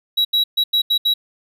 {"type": "tone bursts at uneven times", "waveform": "triangle", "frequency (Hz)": 3879, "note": "B7", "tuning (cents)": -32, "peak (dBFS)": -12, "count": 6, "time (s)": [[0.17, 0.25], [0.33, 0.44], [0.57, 0.64], [0.73, 0.82], [0.9, 0.98], [1.05, 1.14]], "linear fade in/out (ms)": 10, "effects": []}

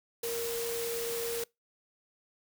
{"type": "tone in noise", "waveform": "sine", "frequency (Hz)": 466.2, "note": "A#4", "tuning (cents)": 0, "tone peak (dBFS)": -33, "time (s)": [0.23, 1.44], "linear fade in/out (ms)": 5, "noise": "white", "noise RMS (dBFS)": -38, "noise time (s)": [0.23, 1.44], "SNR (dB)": 2, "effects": ["noise-tail reverb RT60 0.2 s tail -25 dB re dry"]}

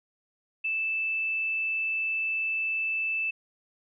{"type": "tone", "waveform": "sine", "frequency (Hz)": 2637, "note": "E7", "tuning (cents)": 0, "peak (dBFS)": -26, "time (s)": [0.64, 3.31], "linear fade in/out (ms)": 10, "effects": []}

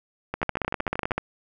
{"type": "two click trains", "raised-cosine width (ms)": 0.5, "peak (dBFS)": [-10, -13], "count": [13, 11], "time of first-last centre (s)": [[0.43, 1.18], [0.34, 1.109]], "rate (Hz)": [16, 13], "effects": []}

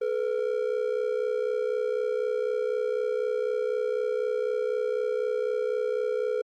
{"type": "ring-modulated tone", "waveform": "triangle", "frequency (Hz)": 463, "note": "A#4", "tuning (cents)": -12, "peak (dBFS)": -20, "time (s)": [0.01, 6.42], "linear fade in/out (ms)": 10, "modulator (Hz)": 32, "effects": ["Opus 32 kbps"]}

